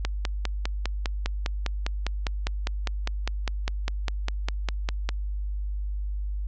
click train, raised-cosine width 0.2 ms, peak -10 dBFS, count 26, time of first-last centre 0.05-5.09 s, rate 4.96 Hz, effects added 50 Hz sine -27 dBFS peak until 6.47 s + low-pass 6000 Hz 12 dB/octave

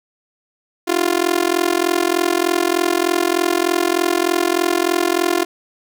sawtooth tone with amplitude modulation, 349.2 Hz, F4, in tune, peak -7 dBFS, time 0.87-5.45 s, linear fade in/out 20 ms, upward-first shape sine, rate 43.3 Hz, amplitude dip 100%, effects none

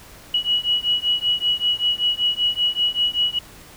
sine beating tone pair, 2921 / 2926.2 Hz, F#7 / F#7, -23 / -20 cents, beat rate 5.2 Hz, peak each -21 dBFS, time 0.34-3.39 s, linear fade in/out 5 ms, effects pink hiss -44 dBFS RMS until 3.76 s

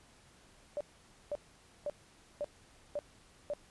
sine tone bursts, 586 Hz, D5, 4 cents flat, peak -33 dBFS, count 6, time 0.77-3.536 s, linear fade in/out 0 ms, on 36 ms, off 510 ms, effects pink hiss -62 dBFS RMS until 3.7 s + resampled to 24000 Hz

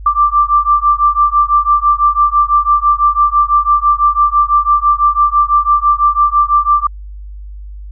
sine beating tone pair, 1174.7 / 1180.7 Hz, D6 / D6, 0 / +9 cents, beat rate 6 Hz, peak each -11 dBFS, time 0.06-6.87 s, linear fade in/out 5 ms, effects added 50 Hz sine -26 dBFS peak until 7.91 s

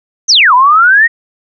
sine exponential two-way sweep, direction down then up, 6520 to 967 to 1907 Hz, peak -3 dBFS, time 0.28-1.08 s, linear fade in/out 20 ms, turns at 0.54 s, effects none

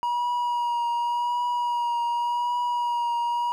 triangle tone with vibrato, 958 Hz, A#5, 47 cents sharp, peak -21 dBFS, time 0.03-3.52 s, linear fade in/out 0 ms, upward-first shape triangle, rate 0.88 Hz, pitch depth 22 cents each way, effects none

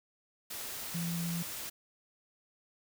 sine tone in noise, 170 Hz, F3, 46 cents flat, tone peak -33 dBFS, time 0.94-1.43 s, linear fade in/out 10 ms, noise white, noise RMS -41 dBFS, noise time 0.5-1.7 s, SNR +5 dB, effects none

